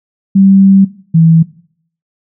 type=tone pair in turn; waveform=sine; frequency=194.3 / 163.39 Hz; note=G3 / E3; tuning=-15 / -15 cents; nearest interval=minor third; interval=300 cents; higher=first; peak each=-3 dBFS; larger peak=neither; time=0.35-0.85 / 1.14-1.43 s; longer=first; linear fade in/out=10 ms; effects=noise-tail reverb RT60 0.6 s tail -19 dB re dry